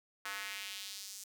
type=tone with high-pass filter sweep; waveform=square; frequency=99.4 Hz; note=G2; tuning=25 cents sharp; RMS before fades=-44 dBFS; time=0.25-1.24 s; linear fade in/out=5 ms; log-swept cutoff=1400 to 6800 Hz; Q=1.6; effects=none